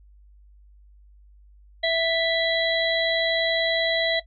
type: harmonic tone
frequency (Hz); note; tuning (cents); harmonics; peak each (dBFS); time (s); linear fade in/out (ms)
659.3; E5; 0; 1 / 3 / 5 / 6; -23 / -26 / -29 / -27; 1.83-4.2; 10
effects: noise-tail reverb RT60 0.1 s tail -17 dB re dry + added 50 Hz sine -49 dBFS peak until 4.26 s